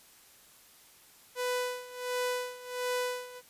sawtooth tone with tremolo, 497.1 Hz, B4, 11 cents sharp, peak -25 dBFS, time 1.35-3.42 s, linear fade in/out 50 ms, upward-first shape sine, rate 1.4 Hz, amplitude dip 85%, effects white hiss -58 dBFS RMS until 3.49 s + resampled to 32000 Hz

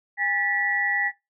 sine tone cluster, 811 / 1760 / 1949 Hz, G#5 / A6 / B6, -41 / 0 / -23 cents, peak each -30 / -29 / -23 dBFS, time 0.17-1.12 s, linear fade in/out 50 ms, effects noise-tail reverb RT60 0.2 s tail -18 dB re dry

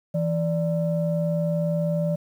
sine tone pair together, 164.98 / 587.3 Hz, E3 / D5, +2 / 0 cents, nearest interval octave + minor seventh, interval 2198 cents, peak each -22 / -25 dBFS, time 0.14-2.16 s, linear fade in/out 10 ms, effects tanh soft clip ceiling -14 dBFS + 9-bit

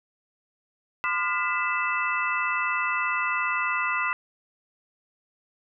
sine tone cluster, 1023 / 1200 / 1421 / 1995 / 2638 Hz, C6 / D6 / F6 / B6 / E7, -39 / +37 / +30 / +17 / +1 cents, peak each -30 dBFS, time 1.04-4.13 s, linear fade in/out 0 ms, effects none

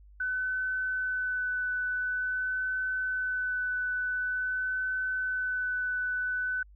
sine tone with vibrato, 1505 Hz, F#6, 29 cents sharp, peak -28 dBFS, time 0.2-6.63 s, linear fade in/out 5 ms, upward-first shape sine, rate 0.47 Hz, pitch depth 11 cents each way, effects added 50 Hz sine -51 dBFS peak until 6.75 s

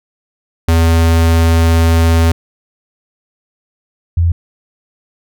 square / sine tone pair in turn, 82.6 / 84.92 Hz, E2 / F2, +4 / -48 cents, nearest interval unison, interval 48 cents, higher second, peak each -8 dBFS, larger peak neither, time 0.68-2.32 / 4.17-4.32 s, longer first, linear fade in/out 5 ms, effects none

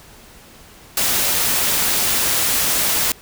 white noise, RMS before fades -18 dBFS, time 0.97-3.12 s, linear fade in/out 2 ms, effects pink hiss -44 dBFS RMS until 3.21 s

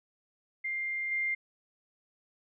sine tone with level steps, 2100 Hz, C7, 6 cents sharp, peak -31 / -28 dBFS, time 0.64-1.35 s, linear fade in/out 10 ms, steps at 1.11 s, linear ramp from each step 10 ms, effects none

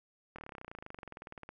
slowing click train, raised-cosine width 0.5 ms, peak -30 dBFS, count 30, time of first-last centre 0.36-1.49 s, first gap 25 ms, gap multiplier 1.03, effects none

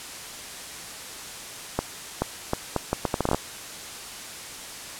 accelerating click train, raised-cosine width 1 ms, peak -8 dBFS, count 13, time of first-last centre 1.79-3.346 s, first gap 430 ms, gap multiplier 0.73, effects white hiss -38 dBFS RMS until 4.99 s + low-pass 10000 Hz 12 dB/octave

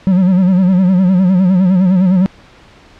triangle tone with vibrato, 185 Hz, F#3, in tune, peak -5 dBFS, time 0.07-2.26 s, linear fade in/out 0 ms, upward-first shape sine, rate 9.8 Hz, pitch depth 83 cents each way, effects pink hiss -42 dBFS RMS until 2.99 s + low-pass 4000 Hz 12 dB/octave

